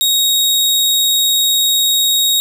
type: tone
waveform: sawtooth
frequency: 3768 Hz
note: A#7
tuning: 18 cents sharp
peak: -8 dBFS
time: 0.01-2.4 s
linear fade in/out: 0 ms
effects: none

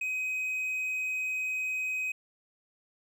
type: tone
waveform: triangle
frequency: 2521 Hz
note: D#7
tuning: 22 cents sharp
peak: -28 dBFS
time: 0.01-2.12 s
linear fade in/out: 5 ms
effects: none

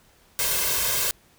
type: noise with comb filter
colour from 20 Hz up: white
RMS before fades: -24 dBFS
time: 0.39-1.11 s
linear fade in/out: 0 ms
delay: 1.9 ms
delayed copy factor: +0.75
effects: pink hiss -58 dBFS RMS until 1.38 s

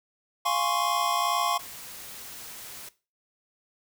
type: chord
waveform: square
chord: Db major seventh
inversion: first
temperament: equal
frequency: 698.5 / 830.6 / 1046.5 / 1108.7 Hz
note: F5 / Ab5 / C6 / Db6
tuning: 0 / 0 / 0 / 0 cents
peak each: -31 / -33 / -30 / -28 dBFS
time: 0.45-1.58 s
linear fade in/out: 10 ms
type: noise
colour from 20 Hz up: white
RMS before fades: -42 dBFS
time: 1.59-2.89 s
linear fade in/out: 5 ms
effects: noise-tail reverb RT60 0.3 s tail -17 dB re dry

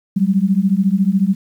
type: beating tone pair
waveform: sine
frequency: 186.6 / 200.6 Hz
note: F#3 / G3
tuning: +15 / +40 cents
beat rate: 14 Hz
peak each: -15 dBFS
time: 0.16-1.35 s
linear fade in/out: 10 ms
effects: 8-bit

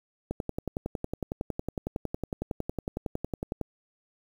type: click train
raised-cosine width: 2 ms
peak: -17 dBFS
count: 37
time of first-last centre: 0.31-3.613 s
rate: 10.9 Hz
effects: 8-bit

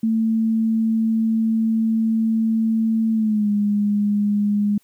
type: tone with pitch glide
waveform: sine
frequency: 223.3 to 206 Hz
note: A3 to G#3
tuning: +26 to -14 cents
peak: -16 dBFS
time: 0.03-4.78 s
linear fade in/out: 5 ms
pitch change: -140 cents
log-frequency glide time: 3.12-3.5 s
effects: white hiss -61 dBFS RMS until 4.83 s

